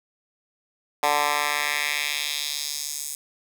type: tone with high-pass filter sweep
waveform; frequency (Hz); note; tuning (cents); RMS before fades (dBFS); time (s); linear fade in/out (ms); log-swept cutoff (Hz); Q
10% pulse; 146.83; D3; 0; -26; 1.03-3.15; 2; 820 to 8100; 1.6
effects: none